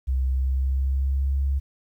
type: tone with pitch glide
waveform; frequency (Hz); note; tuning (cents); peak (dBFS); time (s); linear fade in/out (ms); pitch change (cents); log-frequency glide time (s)
sine; 65.1 to 68.57; C2 to C#2; -8 to -18; -20; 0.07-1.6; 20; +90; 0.26-1.41
effects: 10-bit